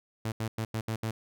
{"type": "tone bursts at uneven times", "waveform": "sawtooth", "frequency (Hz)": 111.4, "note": "A2", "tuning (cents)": 22, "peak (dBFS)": -26, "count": 6, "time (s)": [[0.25, 0.32], [0.4, 0.48], [0.58, 0.65], [0.74, 0.81], [0.88, 0.96], [1.03, 1.11]], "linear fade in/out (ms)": 5, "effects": []}